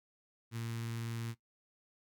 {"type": "tone with notch filter", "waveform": "sawtooth", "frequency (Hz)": 115.2, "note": "A#2", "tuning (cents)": -20, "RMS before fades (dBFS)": -40, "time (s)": [0.51, 1.35], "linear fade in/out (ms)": 50, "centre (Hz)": 630, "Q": 0.66, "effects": ["noise-tail reverb RT60 0.1 s tail -17 dB re dry"]}